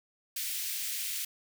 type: high-pass noise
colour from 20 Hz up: white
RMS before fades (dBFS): -35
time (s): 0.36-1.25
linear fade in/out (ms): 5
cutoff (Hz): 2000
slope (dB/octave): 24
effects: none